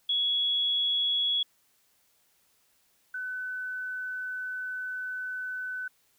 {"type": "tone pair in turn", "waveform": "sine", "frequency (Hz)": [3357, 1506.2], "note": ["G#7", "F#6"], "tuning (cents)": [18, 30], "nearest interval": "octave + major second", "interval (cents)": 1388, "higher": "first", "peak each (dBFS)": [-24, -32], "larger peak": "first", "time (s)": [[0.09, 1.43], [3.14, 5.88]], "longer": "second", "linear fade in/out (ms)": 5, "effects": ["white hiss -68 dBFS RMS until 6.18 s"]}